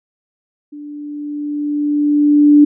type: tone with level ramp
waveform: sine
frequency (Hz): 293.7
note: D4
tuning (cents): 0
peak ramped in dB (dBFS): -29 to -3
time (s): 0.72-2.65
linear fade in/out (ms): 10
effects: none